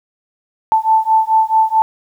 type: beating tone pair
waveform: sine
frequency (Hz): 880 / 884.6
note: A5 / A5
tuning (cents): 0 / +9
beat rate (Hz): 4.6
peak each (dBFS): -13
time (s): 0.72-1.82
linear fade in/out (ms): 0
effects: 8-bit